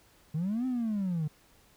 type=linear two-way sweep; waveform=triangle; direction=up then down; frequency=146.83 to 261.6 to 146.83 Hz; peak=-25 dBFS; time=0.34-1.28 s; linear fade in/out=10 ms; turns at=0.66 s; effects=tanh soft clip ceiling -24 dBFS + pink hiss -62 dBFS RMS until 1.76 s